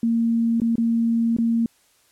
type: tone with dropouts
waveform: sine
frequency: 230.4 Hz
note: A#3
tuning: 20 cents flat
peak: -17 dBFS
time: 0.03-1.66 s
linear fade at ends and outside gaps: 2 ms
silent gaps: 0.601-0.617 / 0.756-0.781 / 1.366-1.385 s
effects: white hiss -60 dBFS RMS until 2.11 s + low-pass 12000 Hz 12 dB/octave